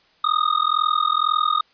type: tone with amplitude modulation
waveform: square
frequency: 1236 Hz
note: D#6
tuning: 12 cents flat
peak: -14 dBFS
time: 0.24-1.61 s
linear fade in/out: 5 ms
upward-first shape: sine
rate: 42 Hz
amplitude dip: 95%
effects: white hiss -58 dBFS RMS until 1.73 s + resampled to 11025 Hz